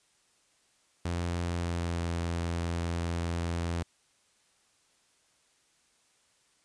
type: tone with pitch glide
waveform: sawtooth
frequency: 86.5 to 84.96 Hz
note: F2 to F2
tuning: -16 to -47 cents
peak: -26 dBFS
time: 1.05-3.83 s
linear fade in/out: 5 ms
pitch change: -31 cents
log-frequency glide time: 1.49-2.03 s
effects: white hiss -68 dBFS RMS until 6.64 s + resampled to 22050 Hz